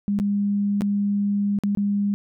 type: tone with dropouts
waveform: sine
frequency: 202.6 Hz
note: G#3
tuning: 43 cents flat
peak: -19 dBFS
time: 0.08-2.14 s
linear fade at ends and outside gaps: 0 ms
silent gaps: 0.189-0.199 / 0.809-0.819 / 1.588-1.636 / 1.75-1.773 s
effects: none